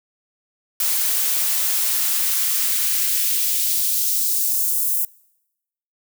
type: noise with high-pass filter sweep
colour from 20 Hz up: blue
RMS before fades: -20 dBFS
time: 0.8-5.05 s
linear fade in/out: 2 ms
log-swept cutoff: 250 to 10000 Hz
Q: 0.88
effects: noise-tail reverb RT60 0.9 s tail -25 dB re dry